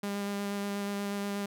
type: tone with vibrato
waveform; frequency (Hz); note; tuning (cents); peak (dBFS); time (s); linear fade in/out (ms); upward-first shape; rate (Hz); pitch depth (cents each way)
sawtooth; 201.5; G3; +48; -28; 0.03-1.46; 5; square; 8.3; 9
effects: none